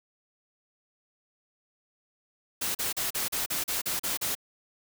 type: noise bursts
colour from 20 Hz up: white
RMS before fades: -30 dBFS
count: 10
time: 2.61-4.352 s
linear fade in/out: 10 ms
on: 140 ms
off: 38 ms
effects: none